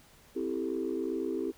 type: chord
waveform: sine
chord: A minor seventh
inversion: first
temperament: equal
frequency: 261.6 / 329.6 / 392 / 440 Hz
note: C4 / E4 / G4 / A4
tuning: 0 / 0 / 0 / 0 cents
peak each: -36 / -34 / -34 / -38 dBFS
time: 0.35-1.52 s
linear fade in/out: 20 ms
effects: tanh soft clip ceiling -22 dBFS + pink hiss -59 dBFS RMS until 1.57 s